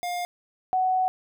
square / sine tone pair in turn, 708 / 745.3 Hz, F5 / F#5, +23 / +12 cents, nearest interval minor second, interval 89 cents, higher second, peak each -28 / -20 dBFS, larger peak second, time 0.03-0.25 / 0.73-1.08 s, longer second, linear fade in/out 0 ms, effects none

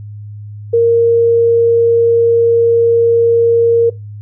sine tone, 465.1 Hz, A#4, 4 cents flat, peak -6 dBFS, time 0.73-3.9 s, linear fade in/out 10 ms, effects noise-tail reverb RT60 0.2 s tail -20 dB re dry + added 104 Hz sine -26 dBFS peak until 4.21 s

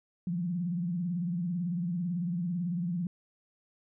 sine tone with vibrato, 174.61 Hz, F3, in tune, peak -29 dBFS, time 0.27-3.07 s, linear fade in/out 2 ms, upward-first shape sine, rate 18 Hz, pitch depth 110 cents each way, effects none

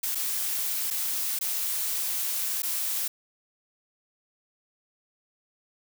blue noise with dropouts, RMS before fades -29 dBFS, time 0.03-3.08 s, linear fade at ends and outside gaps 5 ms, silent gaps 0.149-0.153 / 0.904-0.908 / 1.39-1.41 / 2.621-2.631 s, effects none

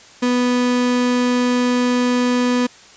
35% pulse tone, 246.9 Hz, B3, in tune, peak -13 dBFS, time 0.22-2.67 s, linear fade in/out 10 ms, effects white hiss -44 dBFS RMS until 2.96 s + resampled to 16000 Hz

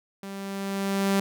sawtooth tone with level ramp, 196.4 Hz, G3, 4 cents sharp, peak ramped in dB -32 to -16 dBFS, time 0.23-1.2 s, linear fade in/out 2 ms, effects none

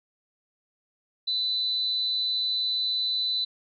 sine tone with amplitude modulation, 3997 Hz, B7, 20 cents sharp, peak -22 dBFS, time 1.27-3.45 s, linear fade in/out 10 ms, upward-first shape sine, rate 287 Hz, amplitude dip 45%, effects none

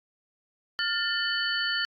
sine tone cluster, 1409 / 1783 / 3018 / 4469 Hz, F6 / A6 / F#7 / C#8, +15 / +22 / +34 / +13 cents, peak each -31 / -30 / -32 / -31 dBFS, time 0.79-1.85 s, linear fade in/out 0 ms, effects AAC 64 kbps

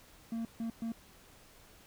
triangle tone bursts at uneven times, 228.2 Hz, A#3, 37 cents flat, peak -32 dBFS, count 3, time 0.32-0.45 / 0.6-0.7 / 0.82-0.92 s, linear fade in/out 2 ms, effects pink hiss -59 dBFS RMS until 1.86 s

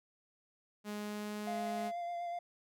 sawtooth tone with pitch glide, 208.5 to 210 Hz, G#3 to G#3, +7 to +19 cents, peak -35 dBFS, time 0.84-1.92 s, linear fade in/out 50 ms, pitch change +12 cents, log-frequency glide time 0.97-1.5 s
triangle tone with vibrato, 694 Hz, F5, 11 cents flat, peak -35 dBFS, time 1.47-2.39 s, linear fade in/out 5 ms, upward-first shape sine, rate 8.2 Hz, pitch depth 18 cents each way
effects none

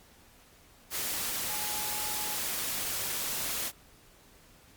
sine tone in noise, 844 Hz, G#5, 28 cents sharp, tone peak -41 dBFS, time 1.47-2.38 s, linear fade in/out 50 ms, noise white, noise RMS -33 dBFS, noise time 0.9-3.72 s, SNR -11 dB, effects pink hiss -58 dBFS RMS until 4.76 s + MP3 96 kbps

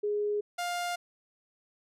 sine / sawtooth tone pair in turn, 415.3 / 703.3 Hz, G#4 / F5, 0 / +12 cents, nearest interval major sixth, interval 912 cents, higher second, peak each -27 dBFS, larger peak neither, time 0.03-0.41 / 0.58-0.96 s, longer neither, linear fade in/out 10 ms, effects low-pass 12000 Hz 12 dB/octave

